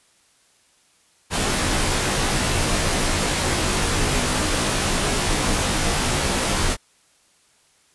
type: noise with comb filter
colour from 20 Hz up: pink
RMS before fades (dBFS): -21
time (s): 1.3-6.77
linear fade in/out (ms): 50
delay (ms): 18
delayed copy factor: -0.95
effects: white hiss -59 dBFS RMS until 7.94 s + resampled to 24000 Hz